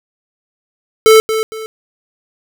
square tone with echo, 440 Hz, A4, in tune, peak -4 dBFS, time 1.06-1.2 s, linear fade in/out 0 ms, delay 230 ms, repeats 2, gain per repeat -10 dB, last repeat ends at 1.66 s, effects none

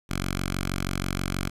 5% pulse tone with notch filter, 46.25 Hz, F#1, in tune, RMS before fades -29 dBFS, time 0.09-1.5 s, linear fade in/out 20 ms, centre 480 Hz, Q 0.69, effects resampled to 32000 Hz + 9-bit

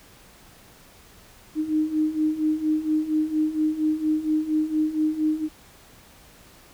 sine beating tone pair, 306.5 / 310.8 Hz, D#4 / D#4, -26 / -2 cents, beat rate 4.3 Hz, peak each -26 / -22 dBFS, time 1.55-5.49 s, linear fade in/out 50 ms, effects pink hiss -51 dBFS RMS until 6.73 s

